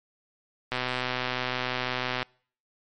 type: click train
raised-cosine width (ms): 0.3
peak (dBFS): -12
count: 191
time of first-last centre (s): 0.72-2.228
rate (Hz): 126
effects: noise-tail reverb RT60 0.5 s tail -26 dB re dry + MP3 48 kbps